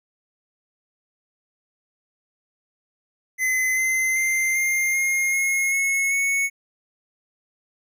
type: tone with pitch steps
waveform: square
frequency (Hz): 2039 / 2063 / 2087 / 2111 / 2135 / 2160 / 2185 / 2211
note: C7 / C7 / C7 / C7 / C7 / C#7 / C#7 / C#7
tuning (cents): -45 / -25 / -5 / +15 / +34 / -45 / -26 / -5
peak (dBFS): -20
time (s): 3.38-6.5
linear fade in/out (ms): 50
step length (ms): 390
effects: none